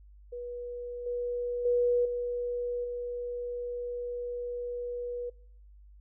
sine tone with level steps, 485.7 Hz, B4, 29 cents flat, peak -36 / -30 / -23 / -30 / -33 dBFS, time 0.32-5.3 s, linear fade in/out 10 ms, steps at 1.06 / 1.65 / 2.05 / 2.84 s, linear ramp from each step 5 ms, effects noise-tail reverb RT60 0.6 s tail -23 dB re dry + added 50 Hz sine -51 dBFS peak until 6 s

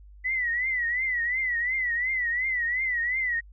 sine tone with vibrato, 1975.5 Hz, B6, in tune, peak -24 dBFS, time 0.24-3.41 s, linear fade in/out 20 ms, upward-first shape triangle, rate 2.8 Hz, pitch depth 130 cents each way, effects added 50 Hz sine -46 dBFS peak until 3.52 s

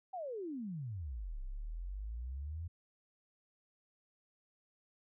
sine exponential two-way sweep, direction down then up, 784 to 31.46 to 87.2 Hz, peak -39 dBFS, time 0.13-2.68 s, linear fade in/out 10 ms, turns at 1.41 s, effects none

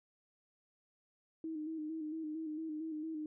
sine tone with vibrato, 313.6 Hz, D#4, 14 cents sharp, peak -38 dBFS, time 1.44-3.26 s, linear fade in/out 2 ms, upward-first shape square, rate 4.4 Hz, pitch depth 43 cents each way, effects none

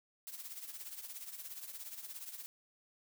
blue noise with tremolo, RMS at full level -44 dBFS, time 0.27-2.46 s, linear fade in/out 0 ms, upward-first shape triangle, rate 17 Hz, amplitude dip 75%, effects none

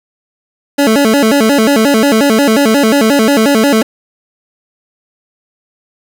25% pulse tone with vibrato, 250 Hz, B3, 21 cents sharp, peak -3 dBFS, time 0.78-3.83 s, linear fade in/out 10 ms, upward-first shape square, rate 5.6 Hz, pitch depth 220 cents each way, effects none

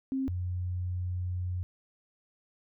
sine tone pair in turn, 266.2 / 89.97 Hz, C4 / F#2, +30 / -48 cents, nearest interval octave + perfect fifth, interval 1878 cents, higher first, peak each -28 / -30 dBFS, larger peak first, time 0.12-0.28 / 0.28-1.63 s, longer second, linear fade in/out 0 ms, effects none

